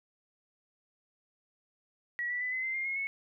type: tone with pitch steps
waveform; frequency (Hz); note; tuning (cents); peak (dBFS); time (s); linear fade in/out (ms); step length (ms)
sine; 1924 / 1961 / 1998.8 / 2037 / 2076 / 2116 / 2157 / 2199; B6 / B6 / B6 / C7 / C7 / C7 / C#7 / C#7; -46 / -13 / +20 / -47 / -14 / +19 / -48 / -14; -31; 2.19-3.07; 0; 110
effects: none